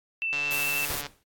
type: tone with vibrato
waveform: sine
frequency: 2663 Hz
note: E7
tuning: 17 cents sharp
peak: -26 dBFS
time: 0.22-0.85 s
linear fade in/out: 0 ms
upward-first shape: triangle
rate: 9.3 Hz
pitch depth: 13 cents each way
type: click train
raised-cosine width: 0.2 ms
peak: -18 dBFS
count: 107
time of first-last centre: 0.33-1.066 s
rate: 144 Hz
type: noise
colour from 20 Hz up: blue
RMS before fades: -32 dBFS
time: 0.51-1.01 s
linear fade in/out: 0 ms
type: noise with exponential decay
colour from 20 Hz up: pink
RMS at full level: -31 dBFS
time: 0.9-1.23 s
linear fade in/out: 1 ms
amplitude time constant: 70 ms
effects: AAC 64 kbps